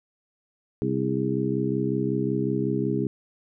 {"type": "harmonic tone with a mistuned harmonic", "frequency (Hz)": 65.41, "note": "C2", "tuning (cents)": 0, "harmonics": [2, 3, 4, 5, 6], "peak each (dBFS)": [-29, -29, -29, -29, -29], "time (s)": [0.82, 3.07], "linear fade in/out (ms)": 0, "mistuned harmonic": 6, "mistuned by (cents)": 64, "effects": []}